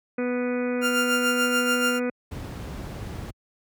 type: harmonic tone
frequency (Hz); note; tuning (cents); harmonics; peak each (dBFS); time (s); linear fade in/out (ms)
246.9; B3; 0; 1 / 2 / 3 / 4 / 5 / 6 / 7 / 8 / 9 / 10; -26 / -27 / -43 / -45 / -41 / -38 / -48 / -42 / -45 / -41; 0.18-2.1; 5
type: tone with tremolo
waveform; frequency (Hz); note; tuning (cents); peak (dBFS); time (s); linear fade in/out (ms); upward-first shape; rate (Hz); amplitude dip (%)
30% pulse; 1396.9; F6; 0; -18; 0.81-2; 50; sine; 6.9; 55
type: noise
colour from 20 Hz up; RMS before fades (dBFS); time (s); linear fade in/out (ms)
brown; -32; 2.31-3.31; 10
effects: high-pass 60 Hz 12 dB/octave